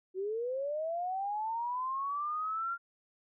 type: linear sweep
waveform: sine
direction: up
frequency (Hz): 364.4 to 1396.9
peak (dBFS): -32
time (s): 0.14-2.78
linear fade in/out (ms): 50
effects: none